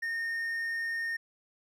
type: tone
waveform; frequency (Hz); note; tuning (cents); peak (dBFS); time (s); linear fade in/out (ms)
triangle; 1835; A#6; -28; -29; 0.02-1.17; 10
effects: none